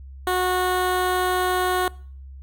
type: tone with notch filter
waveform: 15% pulse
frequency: 365.8 Hz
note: F#4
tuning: 20 cents flat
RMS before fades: -22 dBFS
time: 0.27-1.88 s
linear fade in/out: 2 ms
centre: 5600 Hz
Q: 1.6
effects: noise-tail reverb RT60 0.5 s tail -23 dB re dry + added 67 Hz sine -37 dBFS peak until 2.42 s